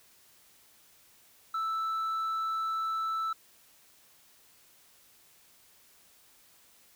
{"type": "tone with tanh clipping", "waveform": "sine", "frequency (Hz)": 1318.5, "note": "E6", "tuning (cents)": 0, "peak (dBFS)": -30, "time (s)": [1.54, 3.33], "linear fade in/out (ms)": 5, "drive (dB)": 3, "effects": ["white hiss -61 dBFS RMS until 6.95 s"]}